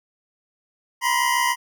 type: tone pair together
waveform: 25% pulse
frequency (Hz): 959 / 1025.8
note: A#5 / C6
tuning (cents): +49 / -35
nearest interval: minor second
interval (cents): 116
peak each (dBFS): -17 / -18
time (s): 1.01-1.56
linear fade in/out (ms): 50
effects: none